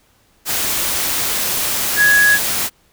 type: tone in noise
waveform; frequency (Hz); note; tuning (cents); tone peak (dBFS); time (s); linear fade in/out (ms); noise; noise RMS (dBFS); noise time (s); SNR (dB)
sine; 1670; G#6; +9; -9; 1.96-2.39; 50; white; -19; 0.45-2.7; +7
effects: pink hiss -56 dBFS RMS until 2.92 s